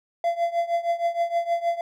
triangle tone with tremolo, 683 Hz, F5, 39 cents flat, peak -16 dBFS, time 0.24-1.81 s, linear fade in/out 2 ms, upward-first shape triangle, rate 6.4 Hz, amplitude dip 90%, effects none

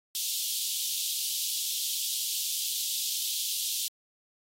pink high-pass noise, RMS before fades -32 dBFS, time 0.15-3.88 s, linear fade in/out 0 ms, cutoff 3100 Hz, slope 48 dB/octave, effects AAC 48 kbps

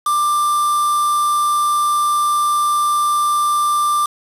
triangle tone with quantisation, 1185 Hz, D6, 15 cents sharp, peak -12 dBFS, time 0.06-4.06 s, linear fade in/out 5 ms, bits 4, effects resampled to 32000 Hz

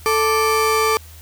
35% pulse tone pair together, 440 / 1173.5 Hz, A4 / D6, 0 / -2 cents, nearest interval octave + perfect fourth, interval 1698 cents, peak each -16 dBFS, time 0.06-0.97 s, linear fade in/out 0 ms, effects added 79 Hz sine -39 dBFS peak until 1.21 s + white hiss -45 dBFS RMS until 1.21 s

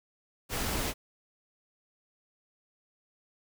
pink noise, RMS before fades -32 dBFS, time 0.49-0.94 s, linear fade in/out 50 ms, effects none

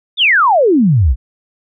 sine exponential sweep, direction down, 3683 to 53.1 Hz, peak -7 dBFS, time 0.17-1.16 s, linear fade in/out 50 ms, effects none

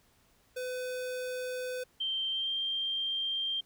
square tone, 504 Hz, B4, 35 cents sharp, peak -35 dBFS, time 0.56-1.84 s, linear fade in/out 10 ms
sine tone with pitch glide, 3136 to 3174 Hz, G7 to G7, 0 to +21 cents, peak -30 dBFS, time 2-3.61 s, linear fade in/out 10 ms, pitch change +21 cents, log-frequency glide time 2.3-2.52 s
effects pink hiss -67 dBFS RMS until 3.65 s

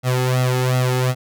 sawtooth tone with flanger, 127.1 Hz, C3, 50 cents flat, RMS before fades -18 dBFS, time 0.03-1.15 s, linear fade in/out 50 ms, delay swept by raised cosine 1.5 to 2.38 ms, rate 2.7 Hz, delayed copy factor +0.95, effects none

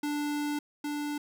square tone pair in turn, 293.7 / 293.7 Hz, D4 / D4, 0 / 0 cents, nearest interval unison, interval 0 cents, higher neither, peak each -30 / -32 dBFS, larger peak first, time 0.03-0.59 / 0.84-1.18 s, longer first, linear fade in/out 5 ms, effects none

